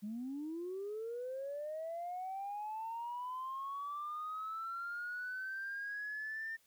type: linear sweep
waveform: sine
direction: up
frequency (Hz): 200 to 1812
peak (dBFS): -38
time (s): 0.02-6.57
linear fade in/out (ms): 20
effects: tanh soft clip ceiling -35 dBFS + white hiss -71 dBFS RMS until 6.66 s